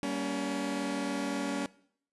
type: chord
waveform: sawtooth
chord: G diminished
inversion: none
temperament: just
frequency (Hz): 196 / 235.2 / 282.2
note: G3 / Bb3 / Db4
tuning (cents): 0 / +16 / +31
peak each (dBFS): -34 / -34 / -29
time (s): 0.03-1.66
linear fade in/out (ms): 0
effects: noise-tail reverb RT60 0.6 s tail -20 dB re dry + resampled to 24000 Hz